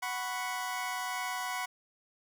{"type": "chord", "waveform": "25% pulse", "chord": "F# suspended fourth", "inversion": "none", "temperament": "equal", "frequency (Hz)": [740, 987.8, 1108.7], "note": ["F#5", "B5", "C#6"], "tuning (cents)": [0, 0, 0], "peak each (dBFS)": [-34, -33, -37], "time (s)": [0.02, 1.66], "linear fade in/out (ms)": 10, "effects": []}